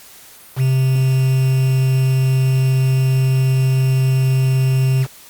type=tone with quantisation; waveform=triangle; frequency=131.4 Hz; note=C3; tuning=8 cents sharp; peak=-10 dBFS; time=0.56-5.07 s; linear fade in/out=50 ms; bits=5; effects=white hiss -42 dBFS RMS until 5.29 s + Opus 48 kbps